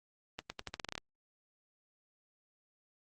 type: accelerating click train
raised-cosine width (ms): 0.2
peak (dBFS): -21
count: 11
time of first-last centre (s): 0.39-0.979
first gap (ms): 110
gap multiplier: 0.85
effects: Opus 32 kbps